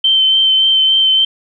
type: tone with vibrato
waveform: sine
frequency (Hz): 3100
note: G7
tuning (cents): -20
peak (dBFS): -8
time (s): 0.04-1.25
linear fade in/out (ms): 5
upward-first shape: sine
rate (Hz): 3.5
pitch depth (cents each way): 15
effects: none